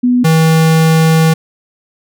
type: tone pair in turn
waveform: sine / square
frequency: 246.9 / 160.83 Hz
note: B3 / E3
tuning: 0 / -42 cents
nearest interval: perfect fifth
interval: 742 cents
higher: first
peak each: -7 dBFS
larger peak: neither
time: 0.03-0.24 / 0.24-1.34 s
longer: second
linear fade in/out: 10 ms
effects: none